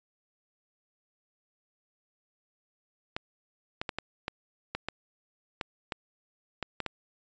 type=clicks; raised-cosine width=0.3 ms; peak=-16 dBFS; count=12; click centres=3.165 / 3.815 / 3.892 / 3.986 / 4.281 / 4.75 / 4.886 / 5.612 / 5.922 / 6.627 / 6.803 / 6.863 s; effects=resampled to 16000 Hz